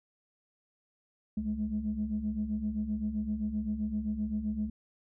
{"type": "tone cluster", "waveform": "sine", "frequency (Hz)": [67.8, 207.4, 215.1], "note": ["C#2", "G#3", "A3"], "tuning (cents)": [-38, -2, -39], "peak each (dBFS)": [-39, -36, -31], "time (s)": [1.37, 4.7], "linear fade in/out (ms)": 5, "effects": ["tanh soft clip ceiling -23 dBFS"]}